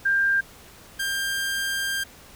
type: tone pair in turn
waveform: sine / sawtooth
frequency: 1593 / 1593 Hz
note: G6 / G6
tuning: +27 / +27 cents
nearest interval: unison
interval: 0 cents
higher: neither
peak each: -18 / -21 dBFS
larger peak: first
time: 0.05-0.41 / 0.99-2.04 s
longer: second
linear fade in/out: 10 ms
effects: pink hiss -48 dBFS RMS until 2.35 s